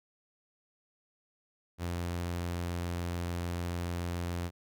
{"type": "tone", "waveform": "sawtooth", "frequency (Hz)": 86.9, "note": "F2", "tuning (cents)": -8, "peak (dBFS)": -29, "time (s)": [1.78, 4.51], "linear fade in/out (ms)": 50, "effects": []}